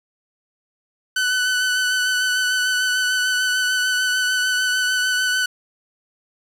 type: tone with vibrato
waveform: sawtooth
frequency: 1500 Hz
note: F#6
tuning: 23 cents sharp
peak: -14 dBFS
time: 1.16-5.46 s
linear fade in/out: 5 ms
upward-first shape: sine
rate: 6.7 Hz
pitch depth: 20 cents each way
effects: low-pass 10000 Hz 12 dB/octave + 7-bit